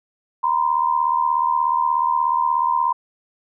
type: tone pair together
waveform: sine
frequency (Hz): 948.3 / 1025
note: A#5 / C6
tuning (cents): +29 / -36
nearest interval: minor second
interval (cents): 135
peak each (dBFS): -19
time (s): 0.43-2.93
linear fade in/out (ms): 10
effects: none